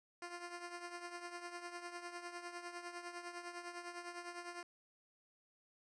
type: tone with tremolo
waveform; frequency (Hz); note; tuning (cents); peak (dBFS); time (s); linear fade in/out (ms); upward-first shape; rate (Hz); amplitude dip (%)
10% pulse; 349.2; F4; 0; -35; 0.22-4.63; 2; triangle; 9.9; 70
effects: resampled to 22050 Hz